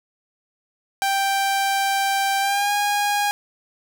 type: tone with pitch glide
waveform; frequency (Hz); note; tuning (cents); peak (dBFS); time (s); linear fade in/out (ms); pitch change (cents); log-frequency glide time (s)
sawtooth; 785 to 819.8; G5 to G#5; +2 to -23; -15; 1.02-3.31; 0; +75; 2.4-2.72
effects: none